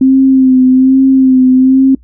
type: tone with vibrato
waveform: sine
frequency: 261.6 Hz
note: C4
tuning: in tune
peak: -3 dBFS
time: 0.01-1.95 s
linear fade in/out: 5 ms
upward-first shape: sine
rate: 1.2 Hz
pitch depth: 34 cents each way
effects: noise-tail reverb RT60 0.1 s tail -22 dB re dry + added 60 Hz sine -38 dBFS peak until 2.03 s